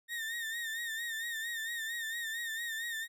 35% pulse tone with vibrato, 1831 Hz, A#6, 32 cents flat, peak -34 dBFS, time 0.08-3.08 s, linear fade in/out 50 ms, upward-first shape sine, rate 4.4 Hz, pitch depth 62 cents each way, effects none

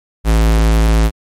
square tone, 54.9 Hz, A1, 3 cents flat, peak -9 dBFS, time 0.24-1.11 s, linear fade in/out 50 ms, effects MP3 64 kbps

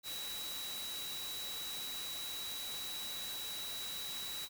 sine tone in noise, 3905 Hz, B7, 20 cents flat, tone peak -42 dBFS, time 0.03-4.49 s, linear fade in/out 50 ms, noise white, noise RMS -45 dBFS, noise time 0.03-4.49 s, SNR 0 dB, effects none

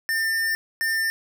square tone pair in turn, 1799 / 1799 Hz, A6 / A6, +38 / +38 cents, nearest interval unison, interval 0 cents, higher neither, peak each -22 dBFS, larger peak neither, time 0.09-0.55 / 0.81-1.1 s, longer first, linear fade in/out 0 ms, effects none

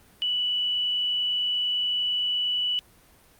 sine tone with frequency modulation, 2960 Hz, F#7, in tune, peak -23 dBFS, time 0.22-2.79 s, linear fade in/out 0 ms, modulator 31.2 Hz, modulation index 0.67, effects pink hiss -56 dBFS RMS until 3.39 s + Opus 32 kbps

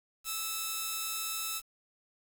5% pulse tone pair together, 1313 / 3711 Hz, E6 / A#7, -7 / -9 cents, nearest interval octave + tritone, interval 1798 cents, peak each -23 / -32 dBFS, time 0.24-1.62 s, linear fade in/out 50 ms, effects 8-bit

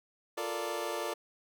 25% pulse chord, Bb major seventh, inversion second, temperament equal, 349.2 / 440 / 466.2 / 587.3 Hz, F4 / A4 / Bb4 / D5, 0 / 0 / 0 / 0 cents, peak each -36 / -36 / -37 / -34 dBFS, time 0.37-1.14 s, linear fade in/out 10 ms, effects none

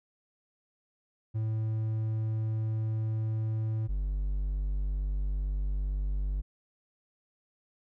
triangle tone pair in turn, 110 / 48.9 Hz, A2 / G1, 0 / -4 cents, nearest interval octave + major second, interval 1404 cents, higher first, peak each -26 dBFS, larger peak neither, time 1.34-3.88 / 3.88-6.42 s, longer neither, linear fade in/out 20 ms, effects none

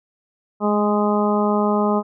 harmonic tone with a mistuned harmonic, 207.7 Hz, G#3, in tune, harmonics 1 / 2 / 3 / 4 / 5 / 6, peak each -19 / -22 / -24 / -25 / -26 / -27 dBFS, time 0.6-2.03 s, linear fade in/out 50 ms, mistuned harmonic 1, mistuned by +17 cents, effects none

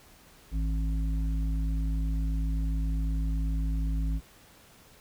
harmonic tone, 53.9 Hz, A1, 35 cents flat, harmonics 1 / 3 / 5, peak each -26 / -36 / -40 dBFS, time 0.51-4.21 s, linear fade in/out 50 ms, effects pink hiss -56 dBFS RMS until 5 s

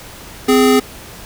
square tone pair together, 258 / 415.3 Hz, C4 / G#4, -24 / 0 cents, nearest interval minor sixth, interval 824 cents, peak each -12 / -12 dBFS, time 0.48-0.8 s, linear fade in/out 10 ms, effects pink hiss -35 dBFS RMS until 1.25 s

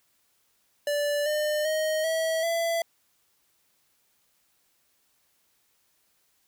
square tone with pitch steps, 583 / 603.6 / 624.8 / 646.9 / 669.7 Hz, D5 / D5 / D#5 / E5 / E5, -13 / +47 / +7 / -33 / +27 cents, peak -25 dBFS, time 0.87-2.82 s, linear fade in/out 2 ms, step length 390 ms, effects white hiss -69 dBFS RMS until 6.47 s

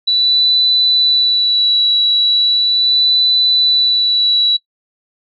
sine tone with vibrato, 3951 Hz, B7, in tune, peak -10 dBFS, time 0.07-4.57 s, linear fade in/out 10 ms, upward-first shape sine, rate 0.38 Hz, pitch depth 16 cents each way, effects noise-tail reverb RT60 0.1 s tail -17 dB re dry

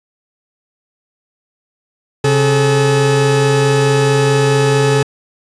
40% pulse tone pair together, 135.4 / 430.8 Hz, C#3 / A4, -40 / -37 cents, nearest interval octave + minor sixth, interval 2003 cents, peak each -12 / -12 dBFS, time 2.24-5.03 s, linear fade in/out 5 ms, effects resampled to 22050 Hz + 8-bit

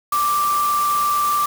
sine tone in noise, 1174.7 Hz, D6, in tune, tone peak -16 dBFS, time 0.12-1.46 s, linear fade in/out 5 ms, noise white, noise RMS -29 dBFS, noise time 0.12-1.46 s, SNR +10 dB, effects none

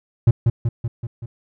triangle tone with echo, 116.54 Hz, A#2, in tune, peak -6 dBFS, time 0.27-0.31 s, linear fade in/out 5 ms, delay 190 ms, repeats 5, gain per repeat -4 dB, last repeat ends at 1.26 s, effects none

